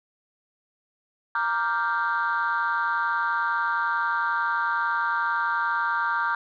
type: chord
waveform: sine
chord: G minor seventh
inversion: first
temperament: equal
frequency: 932.3 / 1174.7 / 1396.9 / 1568 Hz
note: Bb5 / D6 / F6 / G6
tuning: 0 / 0 / 0 / 0 cents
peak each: -27 dBFS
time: 1.35-6.35 s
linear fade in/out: 2 ms
effects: tanh soft clip ceiling -16 dBFS